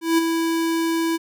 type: tone with ADSR envelope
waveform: square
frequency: 329.6 Hz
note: E4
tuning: in tune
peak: -14 dBFS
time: 0.01-1.18 s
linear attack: 170 ms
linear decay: 17 ms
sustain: -6 dB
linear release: 26 ms
effects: none